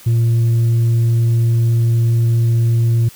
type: tone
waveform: sine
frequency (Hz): 116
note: A#2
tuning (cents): -8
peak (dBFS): -8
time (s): 0.06-3.09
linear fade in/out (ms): 10
effects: tanh soft clip ceiling -10 dBFS + white hiss -41 dBFS RMS until 3.15 s